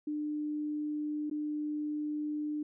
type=tone with dropouts; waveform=sine; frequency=299.7 Hz; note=D4; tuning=35 cents sharp; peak=-32 dBFS; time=0.07-2.63 s; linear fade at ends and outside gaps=5 ms; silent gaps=1.299-1.311 s; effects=none